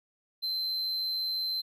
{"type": "tone", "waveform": "triangle", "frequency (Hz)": 4093, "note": "C8", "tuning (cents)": -39, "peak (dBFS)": -28, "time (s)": [0.42, 1.62], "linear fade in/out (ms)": 20, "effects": []}